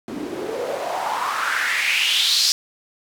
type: noise with band-pass filter sweep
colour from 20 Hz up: white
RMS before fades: -22 dBFS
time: 0.08-2.52 s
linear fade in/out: 0 ms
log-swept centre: 250 to 5000 Hz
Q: 4.3
effects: none